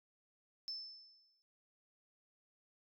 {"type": "tone with exponential decay", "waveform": "sine", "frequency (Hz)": 5274, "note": "E8", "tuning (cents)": 0, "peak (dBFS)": -38, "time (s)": [0.68, 1.42], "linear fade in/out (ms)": 0, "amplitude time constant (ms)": 160, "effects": ["tanh soft clip ceiling -34 dBFS"]}